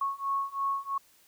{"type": "beating tone pair", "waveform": "sine", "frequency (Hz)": [1100, 1103], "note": ["C#6", "C#6"], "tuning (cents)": [-14, -9], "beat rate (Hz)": 3, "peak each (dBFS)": [-32, -31], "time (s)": [0.01, 0.98], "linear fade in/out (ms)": 5, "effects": ["white hiss -62 dBFS RMS until 1.27 s"]}